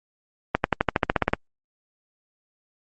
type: accelerating click train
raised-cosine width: 0.5 ms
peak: -3 dBFS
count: 12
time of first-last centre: 0.55-1.335 s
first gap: 91 ms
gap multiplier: 0.95
effects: Opus 32 kbps